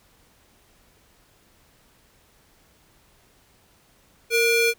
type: ring-modulated tone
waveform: square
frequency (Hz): 957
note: A#5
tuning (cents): +45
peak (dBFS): -15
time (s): 4.3-4.74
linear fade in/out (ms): 50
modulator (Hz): 1420
effects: pink hiss -59 dBFS RMS until 4.78 s